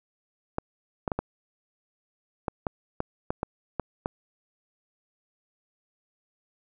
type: clicks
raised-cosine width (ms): 1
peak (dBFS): -13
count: 11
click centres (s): 0.584 / 1.078 / 1.118 / 1.19 / 2.482 / 2.668 / 3.004 / 3.305 / 3.431 / 3.797 / 4.059
effects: none